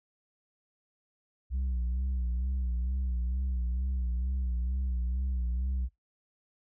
sine tone with vibrato, 62.5 Hz, B1, 21 cents sharp, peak -25 dBFS, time 1.5-5.89 s, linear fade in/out 50 ms, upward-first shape sine, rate 2.2 Hz, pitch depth 74 cents each way, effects noise-tail reverb RT60 0.2 s tail -25 dB re dry + tanh soft clip ceiling -27 dBFS

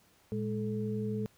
sine tone cluster, 115 / 207.9 / 434.2 Hz, A#2 / G#3 / A4, -23 / +2 / -23 cents, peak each -36 / -34 / -37 dBFS, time 0.32-1.26 s, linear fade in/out 0 ms, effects pink hiss -65 dBFS RMS until 1.37 s + high-pass 60 Hz 12 dB/octave

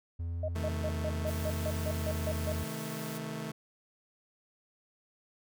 triangle tone with vibrato, 84 Hz, E2, 33 cents sharp, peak -31 dBFS, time 0.19-2.64 s, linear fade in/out 10 ms, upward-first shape sine, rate 0.8 Hz, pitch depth 25 cents each way
sine tone bursts, 622.3 Hz, D#5, in tune, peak -32 dBFS, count 11, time 0.43-2.524 s, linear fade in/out 5 ms, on 54 ms, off 150 ms
sawtooth chord, A diminished, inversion first, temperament just, 132 / 158.4 / 220 Hz, C3 / Eb3 / A3, +16 / +31 / 0 cents, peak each -41 / -36 / -36 dBFS, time 0.55-3.52 s, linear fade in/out 10 ms
white high-pass noise, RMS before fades -47 dBFS, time 1.26-3.19 s, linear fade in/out 20 ms, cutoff 600 Hz, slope 24 dB/octave
effects none

